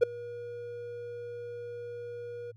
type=tone with ADSR envelope; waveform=triangle; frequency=479.4 Hz; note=A#4; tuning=48 cents sharp; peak=-13 dBFS; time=0.01-2.52 s; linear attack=22 ms; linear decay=6 ms; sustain=-23 dB; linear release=17 ms; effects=added 110 Hz sine -51 dBFS peak until 2.56 s